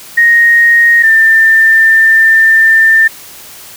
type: tone pair in turn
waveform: sine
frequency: 1867 / 1791.1 Hz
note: A#6 / A6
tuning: +2 / +30 cents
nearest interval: minor second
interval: 72 cents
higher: first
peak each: -3 dBFS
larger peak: neither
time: 0.17-1.03 / 1.03-3.08 s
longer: second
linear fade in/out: 10 ms
effects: white hiss -32 dBFS RMS until 3.76 s